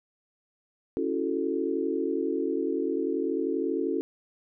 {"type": "chord", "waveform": "sine", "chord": "F# minor seventh", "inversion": "second", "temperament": "equal", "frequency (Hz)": [277.2, 329.6, 370, 440], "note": ["C#4", "E4", "F#4", "A4"], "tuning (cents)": [0, 0, 0, 0], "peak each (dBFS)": -31, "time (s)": [0.97, 4.01], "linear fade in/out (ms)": 0, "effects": []}